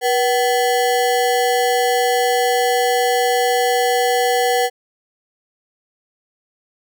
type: ring-modulated tone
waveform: square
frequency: 622.3 Hz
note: D#5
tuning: in tune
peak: -12 dBFS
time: 0.01-4.7 s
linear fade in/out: 50 ms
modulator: 138 Hz
effects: none